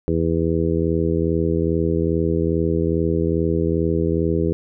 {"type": "harmonic tone", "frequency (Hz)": 82.41, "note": "E2", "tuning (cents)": 0, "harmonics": [1, 2, 3, 4, 5, 6], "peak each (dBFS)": [-24, -23, -27, -23, -23, -27], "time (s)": [0.08, 4.53], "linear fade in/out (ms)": 0, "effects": []}